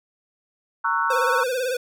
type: chord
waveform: sine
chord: F# dominant seventh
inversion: first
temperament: just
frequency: 925 / 1110 / 1332 / 1480 Hz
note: A#5 / C#6 / E6 / F#6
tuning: -14 / +2 / +18 / 0 cents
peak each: -25 dBFS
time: 0.84-1.44 s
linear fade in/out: 10 ms
type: tone with vibrato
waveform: square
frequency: 506 Hz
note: B4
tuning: 42 cents sharp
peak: -23 dBFS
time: 1.1-1.77 s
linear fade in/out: 5 ms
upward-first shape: sine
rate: 18 Hz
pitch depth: 79 cents each way
effects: none